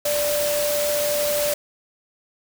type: tone in noise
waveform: sine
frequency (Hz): 587.3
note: D5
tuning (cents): 0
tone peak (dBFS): -21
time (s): 0.05-1.54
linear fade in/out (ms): 5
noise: white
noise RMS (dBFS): -26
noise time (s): 0.05-1.54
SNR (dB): +2
effects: none